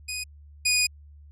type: tone pair in turn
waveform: 15% pulse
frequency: 2489 / 2470 Hz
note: D#7 / D#7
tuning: 0 / -13 cents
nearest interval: unison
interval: 13 cents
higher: first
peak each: -23 / -13 dBFS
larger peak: second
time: 0.08-0.24 / 0.65-0.87 s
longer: second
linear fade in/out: 10 ms
effects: added 73 Hz sine -46 dBFS peak until 1.31 s + low-pass 12000 Hz 12 dB/octave